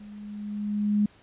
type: tone with level ramp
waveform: sine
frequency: 207.7 Hz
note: G#3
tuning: in tune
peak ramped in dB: -42 to -18 dBFS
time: 0-1.06 s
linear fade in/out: 5 ms
effects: pink hiss -57 dBFS RMS until 1.22 s + resampled to 8000 Hz